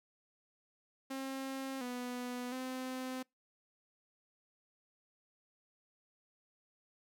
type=tone with pitch steps; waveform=sawtooth; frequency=267.8 / 247 / 257.7 Hz; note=C4 / B3 / C4; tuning=+40 / 0 / -26 cents; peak=-35 dBFS; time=1.1-3.23 s; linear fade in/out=10 ms; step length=710 ms; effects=noise-tail reverb RT60 0.2 s tail -26 dB re dry